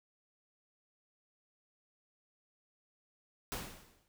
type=noise with exponential decay; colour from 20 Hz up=pink; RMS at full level=-37 dBFS; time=3.52-4.08 s; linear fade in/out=0 ms; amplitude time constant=120 ms; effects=none